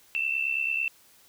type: tone pair together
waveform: sine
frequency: 2637 / 2706 Hz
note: E7 / E7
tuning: 0 / +45 cents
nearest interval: unison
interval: 45 cents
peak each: -28 dBFS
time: 0.15-0.88 s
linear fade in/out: 0 ms
effects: white hiss -58 dBFS RMS until 1.28 s